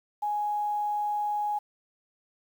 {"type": "tone with quantisation", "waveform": "sine", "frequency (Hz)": 833, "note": "G#5", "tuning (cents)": 5, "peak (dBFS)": -26, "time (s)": [0.22, 1.59], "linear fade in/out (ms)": 10, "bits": 9, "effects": []}